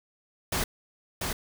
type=noise with echo; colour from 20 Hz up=pink; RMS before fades=-28 dBFS; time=0.52-0.64 s; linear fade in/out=5 ms; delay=690 ms; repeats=1; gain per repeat=-3 dB; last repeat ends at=1.33 s; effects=none